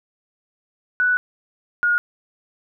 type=tone pair in turn; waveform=sine; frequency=1482 / 1434.8 Hz; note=F#6 / F6; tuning=+2 / +46 cents; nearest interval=minor second; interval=56 cents; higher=first; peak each=-15 dBFS; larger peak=neither; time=1-1.17 / 1.83-1.98 s; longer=first; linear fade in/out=0 ms; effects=none